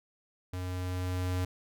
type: tone with level ramp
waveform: square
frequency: 91.1 Hz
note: F#2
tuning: 26 cents flat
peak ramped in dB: -35 to -29 dBFS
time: 0.53-1.45 s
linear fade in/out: 5 ms
effects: none